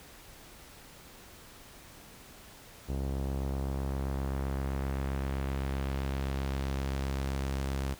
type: tone with low-pass filter sweep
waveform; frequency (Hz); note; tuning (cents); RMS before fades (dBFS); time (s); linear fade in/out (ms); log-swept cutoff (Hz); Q
sawtooth; 67.7; C#2; -40; -33; 2.88-7.95; 20; 610 to 12000; 0.81
effects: pink hiss -52 dBFS RMS until 7.99 s